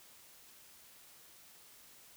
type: silence
effects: white hiss -59 dBFS RMS until 2.16 s